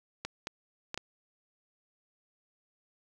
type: clicks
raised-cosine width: 0.2 ms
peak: -18 dBFS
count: 4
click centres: 0.25 / 0.471 / 0.944 / 0.976 s
effects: none